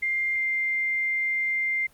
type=tone; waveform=sine; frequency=2100 Hz; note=C7; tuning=6 cents sharp; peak=-23 dBFS; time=0.02-1.87 s; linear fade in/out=10 ms; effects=pink hiss -58 dBFS RMS until 1.93 s + Opus 48 kbps